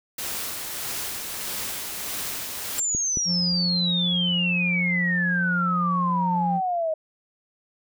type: noise with tremolo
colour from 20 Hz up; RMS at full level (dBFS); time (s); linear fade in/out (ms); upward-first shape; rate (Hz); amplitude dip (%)
white; -30; 0.18-2.8; 5; sine; 1.6; 30
type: exponential sweep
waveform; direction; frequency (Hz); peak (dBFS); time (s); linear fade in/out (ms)
sine; down; 7459 to 622; -22; 2.78-6.94; 5
type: clicks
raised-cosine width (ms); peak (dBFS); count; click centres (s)
3; -18; 2; 2.949 / 3.172
type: tone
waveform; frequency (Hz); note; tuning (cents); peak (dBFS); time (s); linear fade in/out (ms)
triangle; 176.7; F3; +21; -22; 3.25-6.61; 50
effects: none